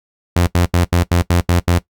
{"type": "tone bursts", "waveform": "sawtooth", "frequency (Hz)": 87.31, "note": "F2", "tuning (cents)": 0, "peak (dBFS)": -7, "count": 8, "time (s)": [0.36, 1.786], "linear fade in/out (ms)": 5, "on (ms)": 110, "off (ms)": 78, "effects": ["noise-tail reverb RT60 0.1 s tail -17 dB re dry"]}